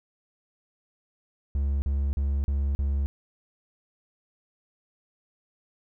triangle tone bursts, 69.8 Hz, C#2, 13 cents sharp, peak -21 dBFS, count 5, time 1.55-3.06 s, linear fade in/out 0 ms, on 270 ms, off 40 ms, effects none

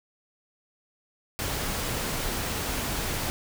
pink noise, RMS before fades -30 dBFS, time 1.39-3.3 s, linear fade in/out 0 ms, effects none

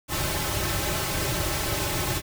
pink noise with comb filter, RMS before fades -27 dBFS, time 0.08-2.22 s, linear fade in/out 50 ms, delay 4.2 ms, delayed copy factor -0.85, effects none

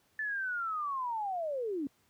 sine linear sweep, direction down, 1760 to 261.6 Hz, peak -32 dBFS, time 0.19-1.87 s, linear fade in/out 2 ms, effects pink hiss -70 dBFS RMS until 2.09 s + high-pass 80 Hz 12 dB/octave

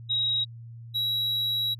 sine / triangle tone pair in turn, 3818 / 3878 Hz, A#7 / B7, +41 / -32 cents, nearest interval unison, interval 27 cents, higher second, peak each -23 dBFS, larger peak neither, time 0.09-0.45 / 0.94-1.75 s, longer second, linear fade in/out 20 ms, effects added 116 Hz sine -40 dBFS peak until 1.79 s + resampled to 32000 Hz

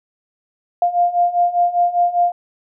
sine beating tone pair, 698.5 / 703.5 Hz, F5 / F5, 0 / +12 cents, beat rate 5 Hz, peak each -18 / -15 dBFS, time 0.82-2.32 s, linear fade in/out 2 ms, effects none

